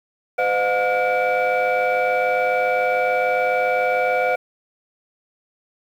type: tone cluster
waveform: sine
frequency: 510 / 610 / 717 / 1429 / 2304 Hz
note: C5 / D#5 / F5 / F6 / D7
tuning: -44 / -34 / +45 / +39 / -34 cents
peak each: -20 / -24 / -20 / -25 / -24 dBFS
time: 0.38-4.36 s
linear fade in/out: 10 ms
effects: tanh soft clip ceiling -11 dBFS + 8-bit